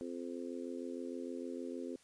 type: harmonic tone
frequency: 86.5 Hz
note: F2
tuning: 16 cents flat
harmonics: 3 / 4 / 5 / 6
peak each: -43 / -45 / -47 / -49 dBFS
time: 0.01-1.96 s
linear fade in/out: 0 ms
effects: white hiss -66 dBFS RMS until 2.03 s + resampled to 22050 Hz